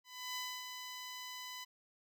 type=tone with ADSR envelope; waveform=10% pulse; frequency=1002 Hz; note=B5; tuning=25 cents sharp; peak=-30 dBFS; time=0.04-1.65 s; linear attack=320 ms; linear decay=270 ms; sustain=-6 dB; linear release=17 ms; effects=none